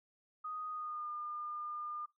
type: tone with pitch glide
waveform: sine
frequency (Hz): 1244.5 to 1207.7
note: D#6 to D6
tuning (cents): 0 to +48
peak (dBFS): -39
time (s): 0.44-2.06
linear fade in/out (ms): 10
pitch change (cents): -52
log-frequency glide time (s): 0.7-1.1
effects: noise-tail reverb RT60 0.2 s tail -21 dB re dry